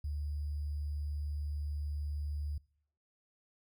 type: tone with sample-and-hold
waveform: sine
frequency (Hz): 73.42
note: D2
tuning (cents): 0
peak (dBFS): -34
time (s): 0.04-2.58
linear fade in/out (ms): 5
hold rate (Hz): 4900
effects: noise-tail reverb RT60 0.6 s tail -24 dB re dry